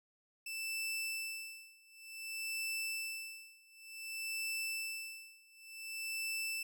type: tone with tremolo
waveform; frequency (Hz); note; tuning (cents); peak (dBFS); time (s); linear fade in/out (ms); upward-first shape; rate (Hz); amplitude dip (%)
sawtooth; 2649; E7; +8; -33; 0.46-6.63; 5; sine; 0.55; 95
effects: none